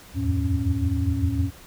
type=tone cluster; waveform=sine; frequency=78.1 / 85.3 / 90.7 / 109.8 / 275.6 Hz; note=D#2 / F2 / F#2 / A2 / C#4; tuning=+7 / -40 / -34 / -3 / -10 cents; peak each=-27 dBFS; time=0.14-1.51 s; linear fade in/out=50 ms; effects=pink hiss -47 dBFS RMS until 1.66 s